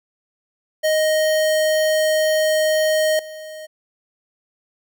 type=tone with level steps; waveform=square; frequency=623 Hz; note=D#5; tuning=2 cents sharp; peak=-16 / -33 dBFS; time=0.83-3.67 s; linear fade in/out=20 ms; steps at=3.19 s; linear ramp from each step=2 ms; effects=none